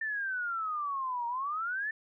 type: exponential two-way sweep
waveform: sine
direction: down then up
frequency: 1797 to 932.3 to 1797 Hz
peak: -31 dBFS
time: 0.01-1.91 s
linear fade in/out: 5 ms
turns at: 1.27 s
effects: none